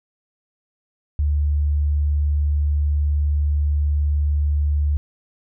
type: tone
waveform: sine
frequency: 73.42 Hz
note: D2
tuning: in tune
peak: -16 dBFS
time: 1.19-4.97 s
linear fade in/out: 0 ms
effects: none